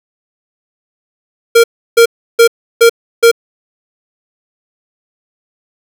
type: tone bursts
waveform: square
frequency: 464.4 Hz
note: A#4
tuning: 7 cents flat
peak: -3 dBFS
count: 5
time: 1.55-3.315 s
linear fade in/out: 10 ms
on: 89 ms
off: 330 ms
effects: none